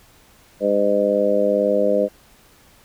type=harmonic tone; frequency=102 Hz; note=G#2; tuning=31 cents flat; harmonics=2 / 3 / 4 / 5 / 6; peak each=-25 / -26 / -25 / -18 / -20 dBFS; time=0.6-2.09 s; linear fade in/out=50 ms; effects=pink hiss -52 dBFS RMS until 2.84 s